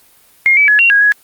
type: tone with pitch steps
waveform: sine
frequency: 2134 / 2295 / 1693 / 2750 / 1644 / 1673 Hz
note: C7 / D7 / G#6 / F7 / G#6 / G#6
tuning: +34 / -40 / +33 / -27 / -18 / +12 cents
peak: -6 dBFS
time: 0.46-1.12 s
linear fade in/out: 0 ms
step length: 110 ms
effects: white hiss -48 dBFS RMS until 1.23 s + Opus 32 kbps